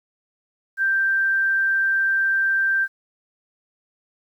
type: tone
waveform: sine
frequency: 1572 Hz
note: G6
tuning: 4 cents sharp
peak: -17 dBFS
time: 0.77-2.88 s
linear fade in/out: 50 ms
effects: 9-bit